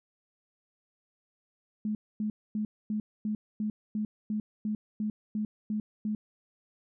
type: tone bursts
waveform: sine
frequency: 213.1 Hz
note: G#3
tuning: 45 cents sharp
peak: -28 dBFS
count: 13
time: 1.85-6.15 s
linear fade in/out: 2 ms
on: 100 ms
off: 250 ms
effects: none